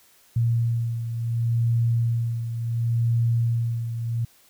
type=beating tone pair; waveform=sine; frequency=116.5 / 117.2 Hz; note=A#2 / A#2; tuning=-1 / +10 cents; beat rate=0.7 Hz; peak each=-21 / -28 dBFS; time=0.36-4.25 s; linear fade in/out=5 ms; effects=white hiss -57 dBFS RMS until 4.49 s